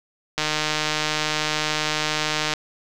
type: click train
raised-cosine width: 0.2 ms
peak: -5 dBFS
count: 331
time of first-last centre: 0.38-2.537 s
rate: 153 Hz
effects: none